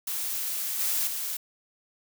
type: noise with level steps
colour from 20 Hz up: blue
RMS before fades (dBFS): -31 / -27 / -32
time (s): 0.07-1.37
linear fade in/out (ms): 5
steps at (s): 0.79 / 1.07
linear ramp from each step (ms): 5
effects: none